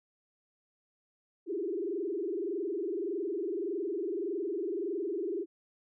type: tone with frequency modulation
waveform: sine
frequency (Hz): 370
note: F#4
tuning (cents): 0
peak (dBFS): -31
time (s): 1.46-5.46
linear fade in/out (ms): 50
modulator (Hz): 21.7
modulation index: 2.3
effects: none